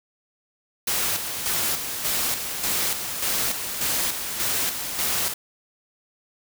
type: noise with tremolo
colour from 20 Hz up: white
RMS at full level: -24 dBFS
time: 0.87-5.34 s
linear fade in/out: 5 ms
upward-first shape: square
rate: 1.7 Hz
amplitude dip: 50%
effects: none